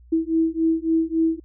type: beating tone pair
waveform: sine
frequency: 323.4 / 327 Hz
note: E4 / E4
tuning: -33 / -14 cents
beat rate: 3.6 Hz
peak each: -21 dBFS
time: 0.12-1.4 s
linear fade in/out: 10 ms
effects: added 60 Hz sine -46 dBFS peak until 1.44 s